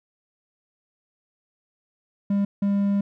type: tone bursts at uneven times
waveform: triangle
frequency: 200.4 Hz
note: G3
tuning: 38 cents sharp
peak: -17 dBFS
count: 2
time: 2.3-2.45 / 2.62-3.01 s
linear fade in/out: 5 ms
effects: none